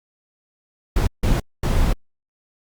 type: noise bursts at uneven times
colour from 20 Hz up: brown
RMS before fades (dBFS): -17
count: 3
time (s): 0.96-1.07 / 1.23-1.4 / 1.63-1.93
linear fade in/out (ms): 5
effects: Opus 48 kbps